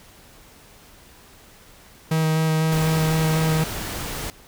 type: tone with vibrato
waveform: 45% pulse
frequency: 158.6 Hz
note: D#3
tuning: 33 cents sharp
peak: -18 dBFS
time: 2.11-3.64 s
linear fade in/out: 5 ms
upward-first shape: square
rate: 4 Hz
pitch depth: 9 cents each way
type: noise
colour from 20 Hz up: pink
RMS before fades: -30 dBFS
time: 2.72-4.3 s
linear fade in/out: 0 ms
effects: pink hiss -49 dBFS RMS until 4.47 s